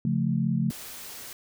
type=chord; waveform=sine; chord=Db augmented; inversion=none; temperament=equal; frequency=138.59 / 174.61 / 220 Hz; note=Db3 / F3 / A3; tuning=0 / 0 / 0 cents; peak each=-27 dBFS; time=0.05-0.71 s; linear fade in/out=2 ms
type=noise; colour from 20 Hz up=white; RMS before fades=-41 dBFS; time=0.7-1.33 s; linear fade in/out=2 ms
effects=none